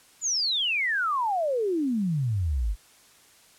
sine exponential sweep, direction down, 7200 to 46.06 Hz, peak -23 dBFS, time 0.21-2.76 s, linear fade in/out 50 ms, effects white hiss -56 dBFS RMS until 3.58 s + low-pass 11000 Hz 12 dB/octave

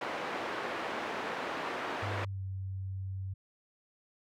pink band-pass noise, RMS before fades -37 dBFS, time 0.01-2.25 s, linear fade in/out 5 ms, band 410 to 2000 Hz, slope 12 dB/octave
sine tone with pitch glide, 100.7 to 95.54 Hz, G2 to G2, +47 to -44 cents, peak -35 dBFS, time 2.02-3.34 s, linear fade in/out 10 ms, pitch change -91 cents, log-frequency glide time 2.14-2.42 s
effects none

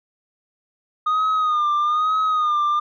sine tone with vibrato, 1230 Hz, D#6, 20 cents flat, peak -14 dBFS, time 1.06-2.8 s, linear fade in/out 10 ms, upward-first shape sine, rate 1.1 Hz, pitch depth 63 cents each way, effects tanh soft clip ceiling -16 dBFS

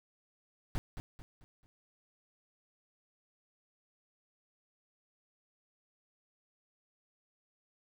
brown noise with echo, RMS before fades -33 dBFS, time 0.75-0.78 s, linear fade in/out 0 ms, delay 220 ms, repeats 4, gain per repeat -8 dB, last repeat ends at 1.66 s, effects none

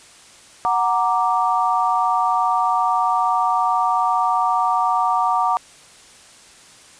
sine chord, Gb augmented, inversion none, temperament equal, 740 / 932.3 / 1174.7 Hz, Gb5 / Bb5 / D6, 0 / 0 / 0 cents, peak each -20 dBFS, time 0.65-5.57 s, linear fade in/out 0 ms, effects white hiss -46 dBFS RMS until 6.99 s + resampled to 22050 Hz

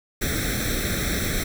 pink noise with comb filter, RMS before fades -25 dBFS, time 0.21-1.44 s, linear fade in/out 10 ms, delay 0.52 ms, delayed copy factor +0.95, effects none

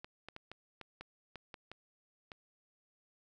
clicks, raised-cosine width 0.3 ms, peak -30 dBFS, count 10, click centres 0.045 / 0.286 / 0.364 / 0.516 / 0.813 / 1.01 / 1.357 / 1.542 / 1.716 / 2.318 s, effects none

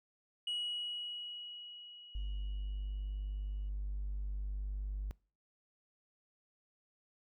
sine tone with exponential decay, 2912 Hz, F#7, 28 cents flat, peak -32 dBFS, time 0.47-3.69 s, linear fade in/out 5 ms, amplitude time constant 700 ms
triangle tone, 49.74 Hz, G1, 26 cents sharp, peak -32 dBFS, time 2.15-5.11 s, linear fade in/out 0 ms
effects noise-tail reverb RT60 0.4 s tail -26 dB re dry + tanh soft clip ceiling -33 dBFS

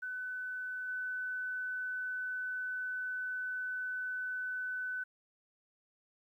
sine tone with level steps, 1504 Hz, F#6, 28 cents sharp, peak -37 / -35 dBFS, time 0.02-5.04 s, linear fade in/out 10 ms, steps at 0.88 s, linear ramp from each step 5 ms, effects 12-bit

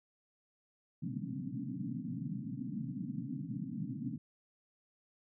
white band-pass noise, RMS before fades -40 dBFS, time 1.02-4.18 s, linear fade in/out 5 ms, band 120 to 280 Hz, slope 96 dB/octave, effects none

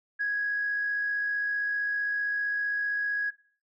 sine tone with amplitude modulation, 1661.2 Hz, G#6, in tune, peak -24 dBFS, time 0.19-3.31 s, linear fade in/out 20 ms, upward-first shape sine, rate 55.4 Hz, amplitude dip 25%, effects noise-tail reverb RT60 0.5 s tail -19 dB re dry + tanh soft clip ceiling -20 dBFS

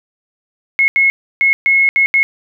sine tone bursts at uneven times, 2174 Hz, C#7, 34 cents flat, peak -8 dBFS, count 6, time 0.79-0.88 / 0.96-1.1 / 1.41-1.53 / 1.66-1.89 / 1.96-2.06 / 2.14-2.23 s, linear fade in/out 0 ms, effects none

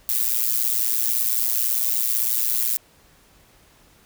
violet noise with amplitude modulation, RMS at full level -18 dBFS, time 0.09-2.77 s, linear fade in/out 2 ms, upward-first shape sine, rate 118 Hz, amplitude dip 90%, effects pink hiss -55 dBFS RMS until 4.05 s

